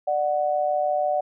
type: tone pair together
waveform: sine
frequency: 593.8 / 740 Hz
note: D5 / F#5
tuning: +19 / 0 cents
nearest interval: major third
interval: 381 cents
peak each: -23 dBFS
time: 0.07-1.21 s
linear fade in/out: 10 ms
effects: none